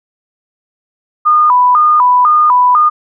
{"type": "tone with vibrato", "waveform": "sine", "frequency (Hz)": 1100, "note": "C#6", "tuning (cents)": -14, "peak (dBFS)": -5, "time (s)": [1.25, 2.9], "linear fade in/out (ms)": 20, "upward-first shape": "square", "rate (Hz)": 2, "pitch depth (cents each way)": 180, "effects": []}